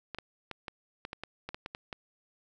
clicks, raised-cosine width 0.3 ms, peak -22 dBFS, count 12, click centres 0.147 / 0.186 / 0.513 / 0.682 / 1.051 / 1.131 / 1.236 / 1.49 / 1.545 / 1.661 / 1.749 / 1.928 s, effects none

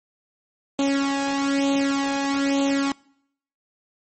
sawtooth tone with flanger, 277.2 Hz, C#4, in tune, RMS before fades -22 dBFS, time 0.79-2.92 s, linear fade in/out 2 ms, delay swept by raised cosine 0.28 to 1.22 ms, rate 1.1 Hz, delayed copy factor +0.7, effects noise-tail reverb RT60 0.7 s tail -24 dB re dry + MP3 32 kbps

